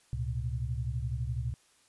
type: tone cluster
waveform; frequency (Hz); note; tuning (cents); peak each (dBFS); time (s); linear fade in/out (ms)
sine; 69.3 / 113.8 / 125.7; C#2 / A#2 / B2; 0 / -41 / +31; -35 / -35 / -35; 0.13-1.54; 0
effects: white hiss -65 dBFS RMS until 1.88 s + resampled to 24000 Hz